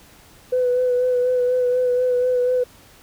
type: tone with vibrato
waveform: sine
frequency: 498.9 Hz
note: B4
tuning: 17 cents sharp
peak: -15 dBFS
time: 0.52-2.64 s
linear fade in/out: 10 ms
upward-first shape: sine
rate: 4.1 Hz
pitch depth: 24 cents each way
effects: tanh soft clip ceiling -11 dBFS + pink hiss -49 dBFS RMS until 3.02 s